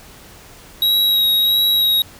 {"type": "tone with vibrato", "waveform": "square", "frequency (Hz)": 3831, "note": "A#7", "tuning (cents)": 47, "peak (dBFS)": -13, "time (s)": [0.82, 2.02], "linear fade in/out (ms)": 2, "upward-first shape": "sine", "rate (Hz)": 1.5, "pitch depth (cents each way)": 17, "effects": ["pink hiss -42 dBFS RMS until 2.19 s"]}